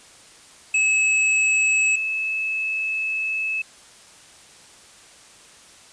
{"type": "tone pair in turn", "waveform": ["square", "sine"], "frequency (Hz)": [2586, 2601], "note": ["E7", "E7"], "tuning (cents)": [-34, -24], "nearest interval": "unison", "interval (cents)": 10, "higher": "second", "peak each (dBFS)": [-17, -22], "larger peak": "first", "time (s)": [[0.74, 1.96], [1.96, 3.62]], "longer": "second", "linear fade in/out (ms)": 5, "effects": ["white hiss -48 dBFS RMS until 5.92 s", "resampled to 22050 Hz"]}